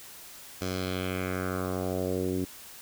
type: tone with low-pass filter sweep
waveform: 10% pulse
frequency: 92.5 Hz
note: F#2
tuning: in tune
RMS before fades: -31 dBFS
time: 0.61-2.45 s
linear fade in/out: 5 ms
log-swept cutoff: 6300 to 300 Hz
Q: 2.2
effects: white hiss -47 dBFS RMS until 2.81 s